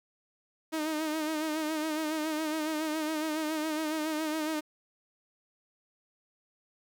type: tone with vibrato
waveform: sawtooth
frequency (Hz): 311.1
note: D#4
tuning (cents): 0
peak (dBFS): -26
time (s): 0.72-4.61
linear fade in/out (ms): 20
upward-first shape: sine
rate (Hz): 7.2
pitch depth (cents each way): 50
effects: 10-bit